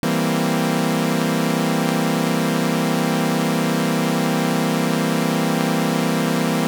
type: chord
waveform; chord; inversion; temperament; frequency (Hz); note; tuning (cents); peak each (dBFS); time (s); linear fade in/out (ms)
sawtooth; C dominant seventh; first; equal; 164.81 / 196 / 233.1 / 261.6; E3 / G3 / Bb3 / C4; 0 / 0 / 0 / 0; -18 / -21 / -18 / -20; 0.03-6.67; 0
effects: none